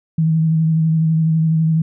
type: tone with vibrato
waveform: sine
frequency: 160.3 Hz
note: E3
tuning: 48 cents flat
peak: -12 dBFS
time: 0.18-1.82 s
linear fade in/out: 5 ms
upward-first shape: sine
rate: 12 Hz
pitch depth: 25 cents each way
effects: none